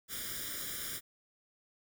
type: noise with comb filter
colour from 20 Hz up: white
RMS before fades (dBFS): -40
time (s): 0.08-1.01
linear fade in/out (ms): 50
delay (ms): 0.57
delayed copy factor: +1
effects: none